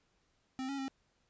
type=tone with pitch steps; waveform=square; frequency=261.6 / 276.5 / 268.4 Hz; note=C4 / C#4 / C4; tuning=0 / -4 / +44 cents; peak=-37 dBFS; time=0.59-0.881 s; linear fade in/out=0 ms; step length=97 ms; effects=pink hiss -75 dBFS RMS until 1.29 s + resampled to 16000 Hz